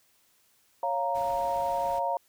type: chord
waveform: sine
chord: Bb minor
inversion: first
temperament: equal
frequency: 554.4 / 698.5 / 932.3 Hz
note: Db5 / F5 / Bb5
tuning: 0 / 0 / 0 cents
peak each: -32 / -30 / -29 dBFS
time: 0.83-2.17 s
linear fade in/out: 2 ms
type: noise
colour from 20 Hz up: pink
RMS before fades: -47 dBFS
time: 1.14-2 s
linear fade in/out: 20 ms
effects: white hiss -66 dBFS RMS until 2.28 s